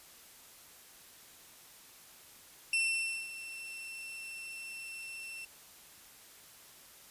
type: tone with ADSR envelope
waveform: 40% pulse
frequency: 2693 Hz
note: E7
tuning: 36 cents sharp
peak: -26 dBFS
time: 2.73-5.45 s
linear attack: 3 ms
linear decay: 540 ms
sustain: -15 dB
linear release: 4 ms
effects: white hiss -56 dBFS RMS until 7.1 s + resampled to 32000 Hz